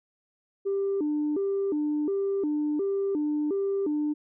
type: tone with vibrato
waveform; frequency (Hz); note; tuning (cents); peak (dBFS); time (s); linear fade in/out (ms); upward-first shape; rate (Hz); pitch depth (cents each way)
sine; 343.3; F4; -30; -23; 0.65-4.14; 20; square; 1.4; 240
effects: tanh soft clip ceiling -21 dBFS